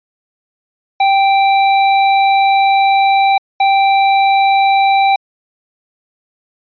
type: tone pair in turn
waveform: square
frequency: 784 / 784 Hz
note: G5 / G5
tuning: 0 / 0 cents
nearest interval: unison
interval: 0 cents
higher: neither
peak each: -9 dBFS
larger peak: neither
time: 1-3.38 / 3.6-5.16 s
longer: first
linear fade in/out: 5 ms
effects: resampled to 11025 Hz